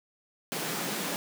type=high-pass noise; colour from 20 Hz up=pink; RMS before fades=-33 dBFS; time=0.52-1.16 s; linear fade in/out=0 ms; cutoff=150 Hz; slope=48 dB/octave; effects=none